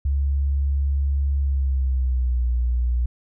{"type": "tone with pitch glide", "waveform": "sine", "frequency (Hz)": [69.6, 60.59], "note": ["C#2", "B1"], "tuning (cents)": [8, -32], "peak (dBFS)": -18, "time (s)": [0.05, 3.06], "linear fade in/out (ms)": 5, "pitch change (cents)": -240, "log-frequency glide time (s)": [1.39, 2.45], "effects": []}